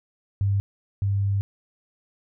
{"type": "tone pair in turn", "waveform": "sine", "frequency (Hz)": [99.4, 99.4], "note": ["G2", "G2"], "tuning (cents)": [25, 25], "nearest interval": "unison", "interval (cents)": 0, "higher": "neither", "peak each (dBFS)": [-19, -20], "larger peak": "first", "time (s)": [[0.41, 0.6], [1.02, 1.41]], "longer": "second", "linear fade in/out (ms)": 0, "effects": []}